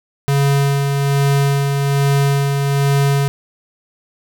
square tone with tremolo, 140 Hz, C#3, 18 cents sharp, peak -12 dBFS, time 0.28-3.28 s, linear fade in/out 0 ms, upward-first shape sine, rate 1.2 Hz, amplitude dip 35%, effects none

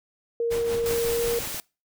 sine tone with pitch glide, 466.2 to 469.2 Hz, A#4 to A#4, 0 to +11 cents, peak -22 dBFS, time 0.4-1.39 s, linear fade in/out 2 ms, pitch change +11 cents, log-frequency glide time 1.08-1.27 s
pink noise with tremolo, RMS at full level -33 dBFS, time 0.5-1.47 s, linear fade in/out 20 ms, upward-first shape triangle, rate 5.4 Hz, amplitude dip 70%
click train, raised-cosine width 3 ms, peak -28 dBFS, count 12, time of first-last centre 0.77-1.545 s, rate 14.2 Hz
white noise, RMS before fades -33 dBFS, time 0.86-1.6 s, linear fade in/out 0 ms
effects noise-tail reverb RT60 0.3 s tail -25 dB re dry

